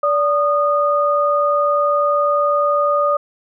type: tone pair together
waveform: sine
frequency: 580 / 1228.2 Hz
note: D5 / D#6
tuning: -22 / -23 cents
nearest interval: octave + minor second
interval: 1299 cents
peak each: -16 dBFS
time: 0.03-3.17 s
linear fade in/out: 5 ms
effects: none